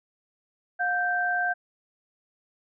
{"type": "tone pair together", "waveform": "sine", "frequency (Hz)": [715, 1564.8], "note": ["F5", "G6"], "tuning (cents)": [41, -4], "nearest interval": "octave + major second", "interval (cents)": 1355, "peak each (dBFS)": [-27, -25], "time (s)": [0.79, 1.54], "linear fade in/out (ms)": 20, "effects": []}